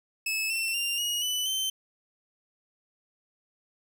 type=tone with pitch steps; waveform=sawtooth; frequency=2600 / 2692 / 2787 / 2885 / 2987 / 3092 Hz; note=E7 / E7 / F7 / F#7 / F#7 / G7; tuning=-24 / +36 / -4 / -44 / +16 / -24 cents; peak=-24 dBFS; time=0.26-1.7 s; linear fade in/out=5 ms; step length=240 ms; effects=none